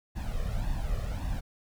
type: noise with flanger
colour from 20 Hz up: brown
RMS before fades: -31 dBFS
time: 0.15-1.41 s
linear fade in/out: 20 ms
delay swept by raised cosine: 1.1 to 1.67 ms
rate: 1.8 Hz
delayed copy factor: +0.75
effects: none